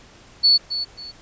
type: tone with echo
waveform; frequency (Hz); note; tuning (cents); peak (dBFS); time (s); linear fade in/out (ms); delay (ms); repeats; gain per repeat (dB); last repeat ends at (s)
sine; 4435; C#8; 0; -11; 0.43-0.58; 20; 270; 2; -11; 1.12
effects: pink hiss -48 dBFS RMS until 1.21 s + resampled to 16000 Hz